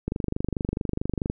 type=click train; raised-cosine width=3 ms; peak=-13 dBFS; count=31; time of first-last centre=0.08-1.3 s; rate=24.6 Hz; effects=none